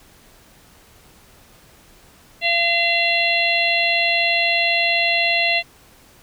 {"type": "harmonic tone", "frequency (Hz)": 683, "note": "F5", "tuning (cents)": -39, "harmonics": [1, 3, 4, 5, 6], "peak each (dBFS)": [-23, -21, -19, -26, -25], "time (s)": [2.41, 5.63], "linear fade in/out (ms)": 50, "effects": ["pink hiss -50 dBFS RMS until 6.22 s"]}